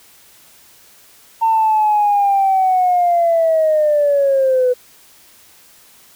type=linear sweep; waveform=sine; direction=down; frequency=907 to 493.9 Hz; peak=-10 dBFS; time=1.41-4.74 s; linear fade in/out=20 ms; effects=tanh soft clip ceiling -6 dBFS + white hiss -47 dBFS RMS until 6.15 s